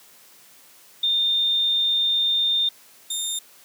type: tone pair in turn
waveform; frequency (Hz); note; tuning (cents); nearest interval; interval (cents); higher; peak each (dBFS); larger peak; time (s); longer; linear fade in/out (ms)
sine / 20% pulse; 3624 / 3638; A#7 / A#7; -50 / -43; unison; 7; second; -18 / -19; first; 1.03-2.69 / 3.1-3.39; first; 5
effects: white hiss -51 dBFS RMS until 3.64 s + high-pass 150 Hz 12 dB/octave